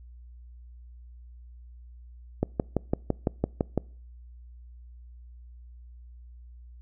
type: click train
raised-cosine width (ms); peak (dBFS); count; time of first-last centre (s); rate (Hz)
2; -10; 9; 2.43-3.777; 5.94
effects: noise-tail reverb RT60 0.5 s tail -26 dB re dry + added 60 Hz sine -45 dBFS peak until 6.81 s